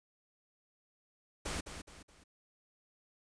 pink noise with echo, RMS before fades -38 dBFS, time 1.45-1.61 s, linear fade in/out 10 ms, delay 210 ms, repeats 3, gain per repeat -8 dB, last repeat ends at 2.24 s, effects resampled to 22050 Hz

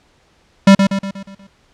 square tone with echo, 196 Hz, G3, in tune, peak -4 dBFS, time 0.67-0.75 s, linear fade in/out 5 ms, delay 120 ms, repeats 6, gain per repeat -6 dB, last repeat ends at 1.47 s, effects pink hiss -55 dBFS RMS until 1.73 s + low-pass 6000 Hz 12 dB/octave

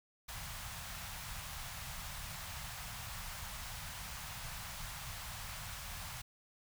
pink band-stop noise, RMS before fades -45 dBFS, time 0.28-6.22 s, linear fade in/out 10 ms, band 160 to 740 Hz, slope 24 dB/octave, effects none

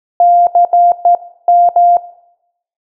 sine tone bursts at uneven times, 699 Hz, F5, 1 cent sharp, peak -4 dBFS, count 6, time 0.2-0.47 / 0.55-0.65 / 0.73-0.92 / 1.05-1.15 / 1.48-1.69 / 1.76-1.97 s, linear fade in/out 2 ms, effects noise-tail reverb RT60 0.8 s tail -18 dB re dry

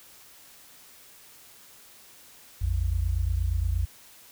sine tone pair together, 56.27 / 84.8 Hz, A1 / E2, +40 / +50 cents, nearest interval perfect fifth, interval 710 cents, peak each -26 dBFS, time 2.61-3.86 s, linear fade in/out 10 ms, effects white hiss -52 dBFS RMS until 4.31 s

